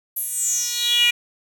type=tone with high-pass filter sweep; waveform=10% pulse; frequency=480 Hz; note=B4; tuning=49 cents flat; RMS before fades=-21 dBFS; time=0.16-1.11 s; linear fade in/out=10 ms; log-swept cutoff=12000 to 2500 Hz; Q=6.9; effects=none